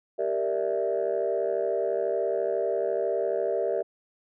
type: chord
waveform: sine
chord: E half-diminished seventh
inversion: first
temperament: equal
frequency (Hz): 392 / 466.2 / 587.3 / 659.3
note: G4 / Bb4 / D5 / E5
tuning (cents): 0 / 0 / 0 / 0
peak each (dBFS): -29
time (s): 0.18-3.83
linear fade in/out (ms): 20
effects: tanh soft clip ceiling -17 dBFS